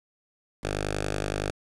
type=tone with notch filter; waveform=5% pulse; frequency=50.7 Hz; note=G#1; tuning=41 cents flat; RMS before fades=-30 dBFS; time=0.63-1.51 s; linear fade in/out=10 ms; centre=220 Hz; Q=1.5; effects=resampled to 24000 Hz + 8-bit